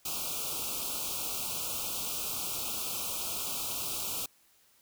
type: band-stop noise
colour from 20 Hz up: white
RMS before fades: -35 dBFS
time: 0.05-4.26 s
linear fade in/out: 5 ms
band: 1400 to 2400 Hz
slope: 96 dB/octave
effects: white hiss -65 dBFS RMS until 4.81 s